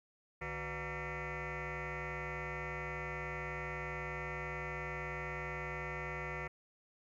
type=tone with frequency modulation; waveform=sine; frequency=932.3 Hz; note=A#5; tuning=in tune; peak=-37 dBFS; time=0.41-6.48 s; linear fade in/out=10 ms; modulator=217 Hz; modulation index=6.3; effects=tanh soft clip ceiling -35 dBFS + 13-bit